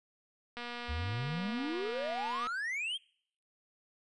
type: click train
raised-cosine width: 0.3 ms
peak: -26 dBFS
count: 457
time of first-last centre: 0.57-2.47 s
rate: 240 Hz
type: exponential sweep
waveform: triangle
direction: up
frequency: 69.3 to 3307 Hz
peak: -32 dBFS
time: 0.88-2.98 s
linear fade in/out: 20 ms
effects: noise-tail reverb RT60 0.6 s tail -25 dB re dry + resampled to 24000 Hz